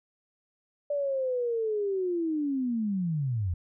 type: linear sweep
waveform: sine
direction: down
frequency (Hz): 585 to 81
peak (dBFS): -26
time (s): 0.9-3.54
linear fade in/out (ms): 5
effects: none